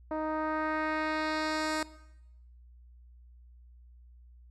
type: tone with low-pass filter sweep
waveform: 10% pulse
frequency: 311.1 Hz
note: D#4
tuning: in tune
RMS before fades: -32 dBFS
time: 0.11-1.83 s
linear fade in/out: 2 ms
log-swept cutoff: 760 to 8600 Hz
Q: 1.1
effects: noise-tail reverb RT60 0.9 s tail -18 dB re dry + added 60 Hz sine -52 dBFS peak until 4.5 s